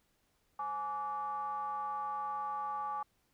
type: ring-modulated tone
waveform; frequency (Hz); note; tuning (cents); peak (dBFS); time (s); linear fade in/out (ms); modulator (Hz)
triangle; 158.9; D#3; +37; -30; 0.59-3.03; 5; 1000
effects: pink hiss -75 dBFS RMS until 3.33 s